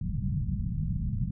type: low-pass noise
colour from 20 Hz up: white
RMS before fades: -30 dBFS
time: 0.01-1.31 s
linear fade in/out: 5 ms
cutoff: 190 Hz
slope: 48 dB/octave
effects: none